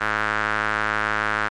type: tone with band-pass filter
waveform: square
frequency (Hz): 53.3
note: G#1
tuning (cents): +46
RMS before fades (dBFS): -23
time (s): 0-1.49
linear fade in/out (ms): 20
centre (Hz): 1500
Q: 3.2
effects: MP3 64 kbps